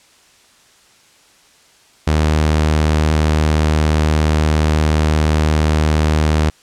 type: tone pair in turn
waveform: sawtooth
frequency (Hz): 77.1 / 77.1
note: D#2 / D#2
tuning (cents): -15 / -15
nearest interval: unison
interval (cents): 0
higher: neither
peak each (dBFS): -8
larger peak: neither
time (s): 2.07-3.12 / 3.12-6.5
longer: second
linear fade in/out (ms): 5
effects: white hiss -50 dBFS RMS until 6.62 s + low-pass 8000 Hz 12 dB/octave